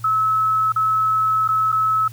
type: tone with dropouts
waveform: sine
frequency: 1296 Hz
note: E6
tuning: 30 cents flat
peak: -15 dBFS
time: 0.04-2.08 s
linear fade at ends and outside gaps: 5 ms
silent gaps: 0.722-0.76 / 1.478-1.487 / 1.719-1.725 s
effects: added 115 Hz sine -35 dBFS peak until 2.12 s + white hiss -48 dBFS RMS until 2.12 s